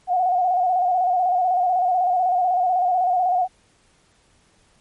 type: tone with vibrato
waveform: sine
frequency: 728 Hz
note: F#5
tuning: 28 cents flat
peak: -16 dBFS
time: 0.07-3.48 s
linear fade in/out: 50 ms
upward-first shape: square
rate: 16 Hz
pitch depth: 45 cents each way
effects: pink hiss -59 dBFS RMS until 4.8 s + MP3 48 kbps